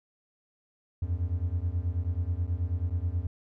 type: beating tone pair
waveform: triangle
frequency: 82.5 / 91.8 Hz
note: E2 / F#2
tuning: +2 / -13 cents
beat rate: 9.3 Hz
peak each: -28 dBFS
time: 1.02-3.27 s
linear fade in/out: 5 ms
effects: none